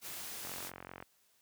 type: noise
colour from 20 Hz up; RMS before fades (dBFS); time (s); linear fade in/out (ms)
white; -44; 0.01-0.72; 50
type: click train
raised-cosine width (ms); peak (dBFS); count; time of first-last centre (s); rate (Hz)
0.5; -30; 27; 0.45-1.025; 45.2
effects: white hiss -71 dBFS RMS until 1.41 s + high-pass 60 Hz 12 dB/octave